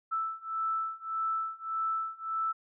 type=beating tone pair; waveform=sine; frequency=1318.5 / 1320.2 Hz; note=E6 / E6; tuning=0 / +2 cents; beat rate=1.7 Hz; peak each=-34 / -33 dBFS; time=0.11-2.53 s; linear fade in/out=20 ms; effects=none